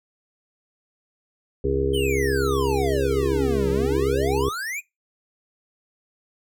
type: harmonic tone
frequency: 67.9 Hz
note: C#2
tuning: 35 cents flat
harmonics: 1 / 2 / 4 / 5 / 6 / 7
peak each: -27 / -29 / -30 / -32 / -23 / -29 dBFS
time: 1.64-4.49 s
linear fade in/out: 5 ms
type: exponential two-way sweep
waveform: square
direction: down then up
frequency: 3174 to 174.61 to 2538 Hz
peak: -28 dBFS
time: 1.93-4.81 s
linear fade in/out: 20 ms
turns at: 3.7 s
effects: noise-tail reverb RT60 0.2 s tail -21 dB re dry